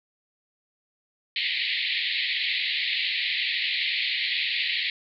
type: band-pass noise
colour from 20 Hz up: pink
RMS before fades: -27 dBFS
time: 1.36-4.9 s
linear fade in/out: 2 ms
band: 1900 to 4400 Hz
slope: 96 dB/octave
effects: none